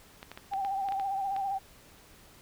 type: clicks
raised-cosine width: 0.3 ms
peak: -26 dBFS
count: 9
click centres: 0.229 / 0.316 / 0.375 / 0.536 / 0.649 / 0.887 / 0.922 / 0.998 / 1.364 s
type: tone with vibrato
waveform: sine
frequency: 784 Hz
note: G5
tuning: in tune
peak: -29 dBFS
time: 0.51-1.59 s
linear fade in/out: 20 ms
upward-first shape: sine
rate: 15 Hz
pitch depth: 45 cents each way
effects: pink hiss -56 dBFS RMS until 2.41 s